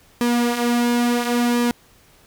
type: tone with flanger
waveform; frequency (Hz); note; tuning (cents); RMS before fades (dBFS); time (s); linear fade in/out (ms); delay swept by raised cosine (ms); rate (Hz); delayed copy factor
sawtooth; 240; B3; -49; -19; 0.21-1.71; 0; 1.4 to 6.8; 0.72; -0.55
effects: pink hiss -53 dBFS RMS until 2.26 s